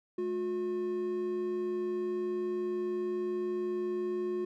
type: tone pair together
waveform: triangle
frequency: 213.2 / 360.1 Hz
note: G#3 / F#4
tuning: +46 / -47 cents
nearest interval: major sixth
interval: 907 cents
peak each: -39 / -29 dBFS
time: 0.18-4.45 s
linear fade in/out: 5 ms
effects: none